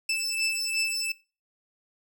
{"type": "beating tone pair", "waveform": "20% pulse", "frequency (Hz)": [2637, 2639.8], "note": ["E7", "E7"], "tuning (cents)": [0, 2], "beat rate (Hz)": 2.8, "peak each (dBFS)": -25, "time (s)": [0.09, 1.12], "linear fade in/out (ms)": 5, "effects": ["noise-tail reverb RT60 0.3 s tail -19 dB re dry"]}